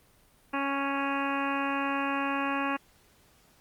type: harmonic tone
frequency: 277.2 Hz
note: C#4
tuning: in tune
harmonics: 1 / 2 / 3 / 4 / 5 / 6 / 7 / 8 / 9 / 10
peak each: -32 / -38 / -35 / -33 / -39 / -37 / -43 / -47 / -38 / -41 dBFS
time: 0.53-2.77 s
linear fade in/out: 10 ms
effects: pink hiss -62 dBFS RMS until 3.6 s + Opus 32 kbps